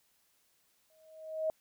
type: tone with exponential growth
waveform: sine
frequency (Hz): 632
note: D#5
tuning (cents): +27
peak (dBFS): -27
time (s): 0.9-1.5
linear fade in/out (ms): 1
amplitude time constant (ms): 130
effects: white hiss -72 dBFS RMS until 1.6 s